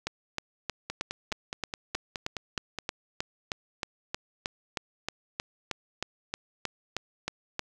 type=two click trains; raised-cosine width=0.2 ms; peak=-16 / -13 dBFS; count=10 / 25; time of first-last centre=0.9-2.787 / 0.07-7.594 s; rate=4.77 / 3.19 Hz; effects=none